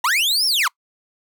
40% pulse linear two-way sweep, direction up then down, 880 to 5540 to 923 Hz, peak -15 dBFS, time 0.04-0.68 s, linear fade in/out 5 ms, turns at 0.46 s, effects noise-tail reverb RT60 0.1 s tail -26 dB re dry

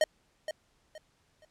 square tone with echo, 621 Hz, D#5, 3 cents flat, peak -22 dBFS, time 0.01-0.04 s, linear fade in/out 2 ms, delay 470 ms, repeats 3, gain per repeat -11 dB, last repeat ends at 1.45 s, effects pink hiss -70 dBFS RMS until 1.5 s + low-pass 9000 Hz 12 dB/octave

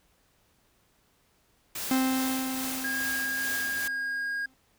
white noise with tremolo, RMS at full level -34 dBFS, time 1.75-3.88 s, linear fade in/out 5 ms, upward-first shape sine, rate 2.4 Hz, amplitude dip 35%
45% pulse tone with exponential decay, 261.6 Hz, C4, in tune, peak -22 dBFS, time 1.91-4.54 s, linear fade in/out 2 ms, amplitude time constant 570 ms
triangle tone, 1630 Hz, G#6, 33 cents flat, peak -27 dBFS, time 2.84-4.46 s, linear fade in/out 5 ms
effects pink hiss -67 dBFS RMS until 4.78 s

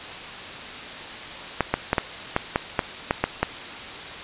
clicks, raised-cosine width 0.5 ms, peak -4 dBFS, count 10, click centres 1.607 / 1.74 / 1.931 / 1.982 / 2.364 / 2.559 / 2.792 / 3.109 / 3.24 / 3.43 s, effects white hiss -35 dBFS RMS until 4.23 s + resampled to 8000 Hz

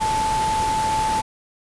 sine tone in noise, 874 Hz, A5, 12 cents flat, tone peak -19 dBFS, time 0-1.22 s, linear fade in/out 20 ms, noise pink, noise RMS -28 dBFS, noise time 0-1.22 s, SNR +6 dB, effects resampled to 24000 Hz

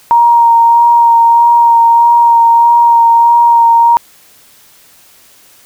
sine tone with vibrato, 935 Hz, A#5, 5 cents sharp, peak -3 dBFS, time 0.11-3.97 s, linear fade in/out 0 ms, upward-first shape sine, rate 1.6 Hz, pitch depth 15 cents each way, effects white hiss -43 dBFS RMS until 5.65 s

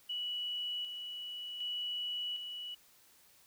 sine tone with tremolo, 2942 Hz, F#7, 11 cents flat, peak -35 dBFS, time 0.09-2.75 s, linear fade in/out 10 ms, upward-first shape square, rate 0.66 Hz, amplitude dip 45%, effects white hiss -64 dBFS RMS until 3.46 s

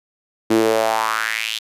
sawtooth tone with high-pass filter sweep, 111 Hz, A2, 16 cents sharp, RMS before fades -19 dBFS, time 0.5-1.59 s, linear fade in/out 10 ms, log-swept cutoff 290 to 3500 Hz, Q 3.9, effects resampled to 32000 Hz

